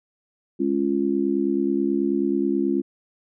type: chord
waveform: sine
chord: Db major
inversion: second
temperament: just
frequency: 207.9 / 277.2 / 346.5 Hz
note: Ab3 / Db4 / F4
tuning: +2 / 0 / -14 cents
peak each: -26 / -23 / -23 dBFS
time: 0.59-2.82 s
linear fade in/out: 20 ms
effects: none